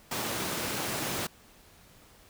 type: high-pass noise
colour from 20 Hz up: pink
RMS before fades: -33 dBFS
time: 0.11-1.27 s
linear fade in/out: 5 ms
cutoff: 140 Hz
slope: 12 dB/octave
effects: pink hiss -57 dBFS RMS until 2.29 s